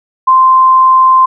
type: tone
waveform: sine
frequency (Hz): 1042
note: C6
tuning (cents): -7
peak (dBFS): -3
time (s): 0.27-1.26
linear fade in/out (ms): 10
effects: none

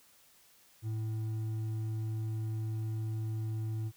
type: tone with hard clipping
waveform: triangle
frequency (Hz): 110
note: A2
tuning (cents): 0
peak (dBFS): -34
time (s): 0.82-3.92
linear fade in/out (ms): 50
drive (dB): 8
effects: white hiss -63 dBFS RMS until 3.96 s

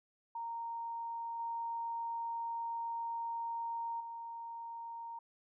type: tone with level steps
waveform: sine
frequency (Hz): 927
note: A#5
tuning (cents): -10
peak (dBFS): -38 / -36 / -42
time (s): 0.35-5.19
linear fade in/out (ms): 5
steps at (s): 1.39 / 4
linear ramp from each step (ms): 5
effects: none

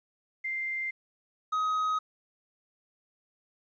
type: tone pair in turn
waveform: sine / triangle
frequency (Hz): 2093 / 1261.7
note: C7 / D#6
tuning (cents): 0 / +24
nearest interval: major sixth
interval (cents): 876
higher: first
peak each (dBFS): -30 / -24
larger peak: second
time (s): 0.44-0.91 / 1.52-1.99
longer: neither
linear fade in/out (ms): 10
effects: resampled to 16000 Hz + 11-bit

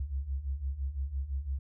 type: beating tone pair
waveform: sine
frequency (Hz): 64.5 / 70.4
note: C2 / C#2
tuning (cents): -24 / +27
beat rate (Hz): 5.9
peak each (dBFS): -37 / -33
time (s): 0-1.59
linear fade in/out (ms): 5
effects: none

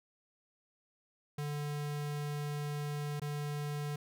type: tone with dropouts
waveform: square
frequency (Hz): 146.83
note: D3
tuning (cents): 0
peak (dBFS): -36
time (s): 1.38-3.96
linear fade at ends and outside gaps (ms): 5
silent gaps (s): 3.198-3.217
effects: none

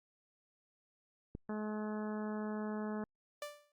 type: click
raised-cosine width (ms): 3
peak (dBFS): -29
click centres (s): 1.351
type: harmonic tone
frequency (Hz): 213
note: G#3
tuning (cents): +44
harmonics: 1 / 2 / 3 / 4 / 5 / 6 / 7 / 8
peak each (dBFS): -38 / -44 / -48 / -50 / -52 / -54 / -55 / -56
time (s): 1.49-3.04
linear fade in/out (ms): 2
type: tone with exponential decay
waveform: sawtooth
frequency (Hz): 588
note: D5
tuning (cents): +2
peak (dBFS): -35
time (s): 3.42-3.72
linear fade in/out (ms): 2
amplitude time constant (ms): 64
effects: Opus 48 kbps

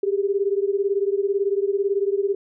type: beating tone pair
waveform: sine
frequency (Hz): 392 / 410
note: G4 / G#4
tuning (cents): 0 / -22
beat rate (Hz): 18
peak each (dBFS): -21 / -23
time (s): 0.03-2.35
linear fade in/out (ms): 5
effects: none

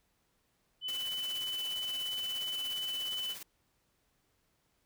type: tone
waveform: sine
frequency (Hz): 3001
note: F#7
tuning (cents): +24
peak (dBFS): -34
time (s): 0.81-3.36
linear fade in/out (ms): 50
type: noise with tremolo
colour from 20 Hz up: white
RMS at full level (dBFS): -44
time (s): 0.88-3.43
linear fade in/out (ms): 5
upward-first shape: sine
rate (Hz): 17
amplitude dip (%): 55
effects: pink hiss -75 dBFS RMS until 4.85 s

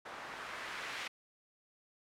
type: noise with low-pass filter sweep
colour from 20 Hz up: blue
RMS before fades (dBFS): -44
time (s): 0.05-1.08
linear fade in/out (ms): 10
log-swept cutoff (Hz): 1100 to 2200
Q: 1.1
effects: none

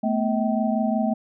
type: tone cluster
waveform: sine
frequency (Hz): 220.2 / 245.8 / 641 / 771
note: A3 / B3 / E5 / G5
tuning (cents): +2 / -8 / -49 / -29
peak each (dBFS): -22 / -27 / -27 / -29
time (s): 0.03-1.14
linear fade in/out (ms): 10
effects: none

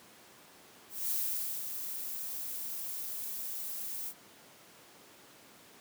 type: noise with ADSR envelope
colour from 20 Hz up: violet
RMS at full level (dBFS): -32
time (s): 0.89-4.14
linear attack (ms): 220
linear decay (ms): 500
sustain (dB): -7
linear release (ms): 61
effects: pink hiss -56 dBFS RMS until 5.8 s + high-pass 200 Hz 12 dB/octave

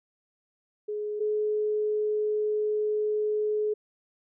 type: tone pair in turn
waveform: sine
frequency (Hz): 420.2 / 424.3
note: G#4 / G#4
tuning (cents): +20 / +37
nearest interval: unison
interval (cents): 17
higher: second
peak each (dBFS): -29 / -24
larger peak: second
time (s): 0.88-1.2 / 1.2-3.74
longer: second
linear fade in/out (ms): 10
effects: none

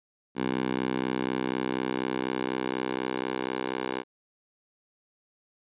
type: tone with high-pass filter sweep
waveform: 10% pulse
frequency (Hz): 64.1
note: C2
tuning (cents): -35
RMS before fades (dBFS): -30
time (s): 0.35-4.04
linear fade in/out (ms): 50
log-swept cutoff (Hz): 240 to 420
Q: 1.2
effects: resampled to 8000 Hz

